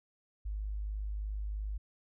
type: tone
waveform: sine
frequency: 51.5 Hz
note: G#1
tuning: 14 cents flat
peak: -34 dBFS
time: 0.45-1.78 s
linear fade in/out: 10 ms
effects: none

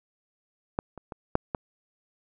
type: clicks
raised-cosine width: 1 ms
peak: -12 / -27 / -23 / -7 / -14 dBFS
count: 5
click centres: 0.789 / 0.977 / 1.122 / 1.354 / 1.548 s
effects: none

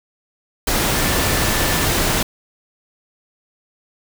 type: tone in noise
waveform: sine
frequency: 1761 Hz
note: A6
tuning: 1 cent sharp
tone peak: -29 dBFS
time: 0.95-1.86 s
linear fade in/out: 5 ms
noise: pink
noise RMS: -18 dBFS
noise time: 0.67-2.23 s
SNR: -14 dB
effects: none

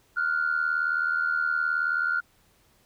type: tone pair together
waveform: sine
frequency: 1401 / 1480 Hz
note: F6 / F#6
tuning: +5 / 0 cents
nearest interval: minor second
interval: 95 cents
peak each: -24 / -27 dBFS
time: 0.16-2.21 s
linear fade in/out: 20 ms
effects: tanh soft clip ceiling -16 dBFS + pink hiss -63 dBFS RMS until 2.85 s

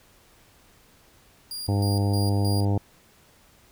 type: tone with tremolo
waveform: sawtooth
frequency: 4815 Hz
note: D8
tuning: 42 cents sharp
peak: -29 dBFS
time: 1.51-2.65 s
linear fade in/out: 2 ms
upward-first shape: square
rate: 3.2 Hz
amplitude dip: 75%
type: harmonic tone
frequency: 100.5 Hz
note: G2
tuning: 44 cents sharp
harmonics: 1 / 2 / 3 / 4 / 5 / 6 / 7 / 8 / 9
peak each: -21 / -30 / -30 / -35 / -36 / -41 / -38 / -39 / -42 dBFS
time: 1.68-2.78 s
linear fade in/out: 5 ms
effects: pink hiss -57 dBFS RMS until 3.71 s

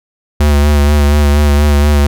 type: tone with vibrato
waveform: square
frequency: 73 Hz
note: D2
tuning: 10 cents flat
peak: -7 dBFS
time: 0.4-2.07 s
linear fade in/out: 5 ms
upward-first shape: sine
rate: 4.2 Hz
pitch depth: 33 cents each way
effects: none

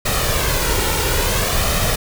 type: noise with flanger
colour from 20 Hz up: pink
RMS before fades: -18 dBFS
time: 0.05-1.96 s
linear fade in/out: 10 ms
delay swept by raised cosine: 1.6 to 2.17 ms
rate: 0.58 Hz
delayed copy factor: +0.55
effects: none

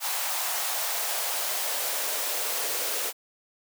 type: noise with high-pass filter sweep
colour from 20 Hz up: white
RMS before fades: -29 dBFS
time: 0-3.13 s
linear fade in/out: 50 ms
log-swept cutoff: 830 to 450 Hz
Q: 2.3
effects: none

